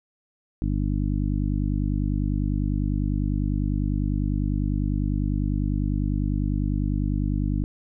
harmonic tone, 50 Hz, G1, 35 cents sharp, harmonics 1 / 2 / 3 / 4 / 5 / 6, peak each -25 / -28 / -30 / -31 / -32 / -33 dBFS, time 0.62-7.64 s, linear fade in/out 0 ms, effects none

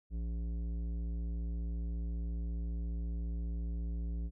sine tone with tanh clipping, 57.3 Hz, A#1, 29 cents flat, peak -36 dBFS, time 0.1-4.31 s, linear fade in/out 50 ms, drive 12 dB, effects none

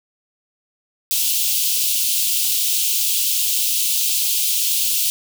white high-pass noise, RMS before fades -19 dBFS, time 1.11-5.1 s, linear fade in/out 0 ms, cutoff 2700 Hz, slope 48 dB/octave, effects none

